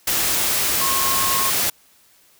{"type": "tone in noise", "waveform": "sine", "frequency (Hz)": 1080, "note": "C#6", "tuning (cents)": -45, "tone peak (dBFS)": -23, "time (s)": [0.81, 1.5], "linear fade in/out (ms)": 5, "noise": "white", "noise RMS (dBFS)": -20, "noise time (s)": [0.07, 1.7], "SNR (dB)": -6, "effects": ["white hiss -55 dBFS RMS until 2.39 s"]}